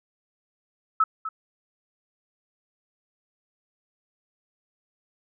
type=tone with echo; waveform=sine; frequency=1300 Hz; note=E6; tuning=24 cents flat; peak=-16 dBFS; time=1-1.04 s; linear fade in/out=5 ms; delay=250 ms; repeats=1; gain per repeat=-12 dB; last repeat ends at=1.29 s; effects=none